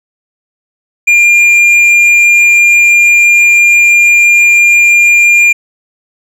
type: tone with tanh clipping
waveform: sine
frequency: 2401 Hz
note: D7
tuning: 38 cents sharp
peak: -4 dBFS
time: 1.07-5.53 s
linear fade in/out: 10 ms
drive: 6 dB
effects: none